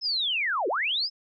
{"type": "linear two-way sweep", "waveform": "sine", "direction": "down then up", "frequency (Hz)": [5274, 329.6, 5274], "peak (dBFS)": -24, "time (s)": [0.01, 1.1], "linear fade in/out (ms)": 50, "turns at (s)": 0.68, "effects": []}